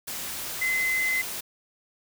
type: tone in noise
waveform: sine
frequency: 2048 Hz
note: C7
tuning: 38 cents flat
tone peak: -23 dBFS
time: 0.61-1.22 s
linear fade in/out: 10 ms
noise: white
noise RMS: -34 dBFS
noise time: 0.07-1.41 s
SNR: +8 dB
effects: none